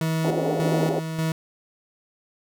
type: tone with tremolo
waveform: 40% pulse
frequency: 160.7 Hz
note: E3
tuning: 44 cents flat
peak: -21 dBFS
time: 0.01-1.32 s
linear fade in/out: 2 ms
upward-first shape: square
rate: 1.7 Hz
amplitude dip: 50%
type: band-pass noise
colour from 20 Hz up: pink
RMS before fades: -25 dBFS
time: 0.24-1 s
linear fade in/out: 10 ms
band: 270 to 760 Hz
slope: 48 dB/octave
effects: none